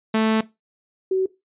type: tone pair in turn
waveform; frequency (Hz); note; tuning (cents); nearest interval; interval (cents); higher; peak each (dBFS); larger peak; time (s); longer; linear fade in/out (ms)
sawtooth / sine; 220 / 377.9; A3 / F#4; 0 / +37; major sixth; 937; second; -13 / -17; first; 0.14-0.41 / 1.11-1.26; first; 5
effects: noise-tail reverb RT60 0.2 s tail -18 dB re dry + resampled to 8000 Hz